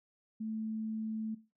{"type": "tone", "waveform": "sine", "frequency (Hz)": 219.4, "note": "A3", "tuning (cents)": -5, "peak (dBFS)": -35, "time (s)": [0.4, 1.35], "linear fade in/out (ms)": 10, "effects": ["noise-tail reverb RT60 0.3 s tail -17 dB re dry"]}